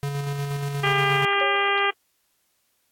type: tone with tremolo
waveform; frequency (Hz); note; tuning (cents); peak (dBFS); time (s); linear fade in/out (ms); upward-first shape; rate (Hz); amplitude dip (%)
square; 141.6; C#3; +37; -25; 0.03-1.25; 0; square; 8.4; 30
type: harmonic tone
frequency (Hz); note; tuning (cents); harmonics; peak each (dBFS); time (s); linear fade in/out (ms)
400; G4; +35; 1 / 2 / 3 / 4 / 5 / 6 / 7 / 8; -27 / -27 / -25 / -28 / -26 / -29 / -30 / -32; 0.83-1.91; 10
type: tone with exponential decay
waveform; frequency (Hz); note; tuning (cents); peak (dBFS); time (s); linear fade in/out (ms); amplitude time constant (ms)
sine; 553; C#5; -4; -24; 1.41-1.87; 1; 99
effects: white hiss -69 dBFS RMS until 2.91 s + AAC 64 kbps